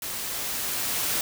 white noise with level ramp, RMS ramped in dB -33 to -26 dBFS, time 0.02-1.21 s, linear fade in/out 2 ms, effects none

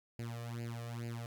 sawtooth tone with flanger, 117.4 Hz, A#2, 13 cents sharp, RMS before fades -42 dBFS, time 0.19-1.26 s, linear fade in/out 0 ms, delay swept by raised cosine 0.42 to 1.72 ms, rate 2.3 Hz, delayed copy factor +0.9, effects none

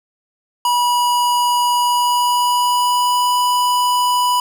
square tone with pitch glide, 972 to 986.7 Hz, B5 to B5, -28 to -2 cents, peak -14 dBFS, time 0.65-4.4 s, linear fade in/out 2 ms, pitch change +26 cents, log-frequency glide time 1.77-3.37 s, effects none

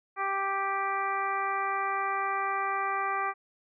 harmonic tone, 392 Hz, G4, in tune, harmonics 1 / 2 / 3 / 4 / 5 / 6, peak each -39 / -33 / -30 / -38 / -37 / -40 dBFS, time 0.16-3.34 s, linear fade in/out 50 ms, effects none

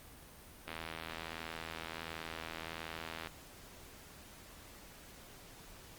click train, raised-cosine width 0.3 ms, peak -25 dBFS, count 212, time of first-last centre 0.68-3.272 s, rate 81.4 Hz, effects pink hiss -55 dBFS RMS until 5.98 s + Opus 32 kbps

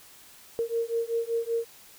sine beating tone pair, 459.7 / 464.9 Hz, A#4 / A#4, -24 / -5 cents, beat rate 5.2 Hz, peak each -29 dBFS, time 0.59-1.65 s, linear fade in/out 0 ms, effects white hiss -52 dBFS RMS until 1.98 s

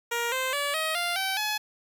10% pulse tone with pitch steps, 471 / 519.6 / 573.2 / 632.4 / 697.6 / 769.6 / 849 Hz, A#4 / C5 / D5 / D#5 / F5 / G5 / G#5, +18 / -12 / -42 / +28 / -2 / -32 / +38 cents, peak -18 dBFS, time 0.11-1.58 s, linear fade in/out 10 ms, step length 210 ms, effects 9-bit

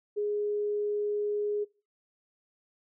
sine tone, 415.2 Hz, G#4, in tune, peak -27 dBFS, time 0.16-1.65 s, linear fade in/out 20 ms, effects noise-tail reverb RT60 0.4 s tail -25 dB re dry

